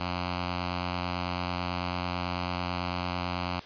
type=tone with notch filter; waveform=5% pulse; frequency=89.1 Hz; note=F2; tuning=35 cents sharp; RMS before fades=-32 dBFS; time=0-3.6 s; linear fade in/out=5 ms; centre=430 Hz; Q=0.84; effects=white hiss -47 dBFS RMS until 3.65 s + resampled to 11025 Hz